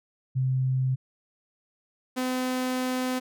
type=tone pair in turn; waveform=sine / sawtooth; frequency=130.3 / 254.9 Hz; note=C3 / C4; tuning=-7 / -45 cents; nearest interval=octave; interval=1162 cents; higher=second; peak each=-22 dBFS; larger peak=neither; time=0.35-0.96 / 2.16-3.2 s; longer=second; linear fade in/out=20 ms; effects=none